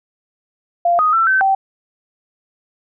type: tone with pitch steps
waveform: sine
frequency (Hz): 693 / 1247 / 1339 / 1538 / 775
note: F5 / D#6 / E6 / G6 / G5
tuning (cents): -14 / +3 / +27 / -33 / -20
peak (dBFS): -11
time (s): 0.85-1.55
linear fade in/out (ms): 5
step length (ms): 140
effects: none